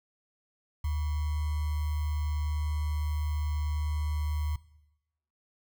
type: tone with sample-and-hold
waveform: sine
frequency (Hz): 75.4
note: D2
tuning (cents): +46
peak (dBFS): -27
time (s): 0.84-4.56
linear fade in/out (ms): 5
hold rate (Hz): 1050
effects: noise-tail reverb RT60 0.9 s tail -19 dB re dry